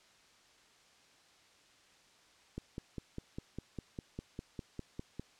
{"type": "click train", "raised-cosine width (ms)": 3, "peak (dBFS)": -27, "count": 14, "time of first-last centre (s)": [2.58, 5.196], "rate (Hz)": 4.97, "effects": ["white hiss -64 dBFS RMS until 5.39 s", "low-pass 6000 Hz 12 dB/octave"]}